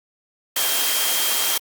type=tone in noise; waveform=sine; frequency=3204 Hz; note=G7; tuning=37 cents sharp; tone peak=-27 dBFS; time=0.56-1.58 s; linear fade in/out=5 ms; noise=white; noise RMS=-21 dBFS; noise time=0.56-1.58 s; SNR=-9 dB; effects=high-pass 400 Hz 12 dB/octave + Opus 48 kbps